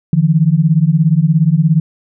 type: beating tone pair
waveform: sine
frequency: 151.1 / 168.1 Hz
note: D3 / E3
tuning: +50 / +34 cents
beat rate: 17 Hz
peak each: -11 dBFS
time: 0.13-1.8 s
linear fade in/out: 2 ms
effects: none